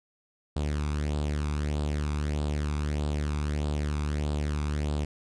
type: tone with flanger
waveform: sawtooth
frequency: 74.1 Hz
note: D2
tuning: 16 cents sharp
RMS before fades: -29 dBFS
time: 0.56-5.05 s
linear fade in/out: 5 ms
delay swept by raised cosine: 0.24 to 0.84 ms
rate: 1.6 Hz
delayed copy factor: +0.6
effects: resampled to 22050 Hz